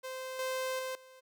sawtooth tone with level steps, 519 Hz, C5, 14 cents flat, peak -35 / -29 / -32 / -50 dBFS, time 0.03-1.21 s, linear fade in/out 20 ms, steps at 0.39 / 0.79 / 0.95 s, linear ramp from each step 2 ms, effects none

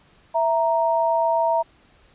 sine tone pair together, 660 / 932.4 Hz, E5 / A#5, +2 / 0 cents, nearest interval tritone, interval 598 cents, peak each -20 dBFS, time 0.34-1.63 s, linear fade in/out 20 ms, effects pink hiss -56 dBFS RMS until 2.14 s + resampled to 8000 Hz

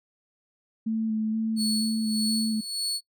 sine tone with vibrato, 220 Hz, A3, in tune, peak -24 dBFS, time 0.86-2.61 s, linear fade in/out 10 ms, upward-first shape square, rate 2.1 Hz, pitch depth 16 cents each way
30% pulse tone with tremolo, 4404 Hz, C#8, 12 cents flat, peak -23 dBFS, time 1.56-3.01 s, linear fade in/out 50 ms, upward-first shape sine, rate 1.7 Hz, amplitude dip 70%
effects noise-tail reverb RT60 0.1 s tail -21 dB re dry

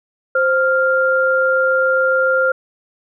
sine tone pair together, 523.3 / 1396.2 Hz, C5 / F6, 0 / -1 cents, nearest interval octave + perfect fourth, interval 1699 cents, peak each -15 dBFS, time 0.35-2.52 s, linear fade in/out 5 ms, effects none

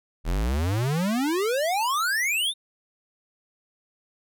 square exponential sweep, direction up, 38.44 to 3729 Hz, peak -23 dBFS, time 0.24-2.54 s, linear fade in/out 50 ms, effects none

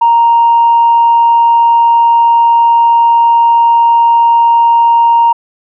sine tone, 932.3 Hz, A#5, in tune, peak -3 dBFS, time 0.01-5.33 s, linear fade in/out 10 ms, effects tanh soft clip ceiling 0 dBFS

